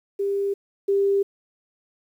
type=tone pair in turn; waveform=sine; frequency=398.3 / 396.8 Hz; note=G4 / G4; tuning=+28 / +21 cents; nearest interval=unison; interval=7 cents; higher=first; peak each=-21 / -17 dBFS; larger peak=second; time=0.19-0.54 / 0.88-1.23 s; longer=neither; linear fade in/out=10 ms; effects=9-bit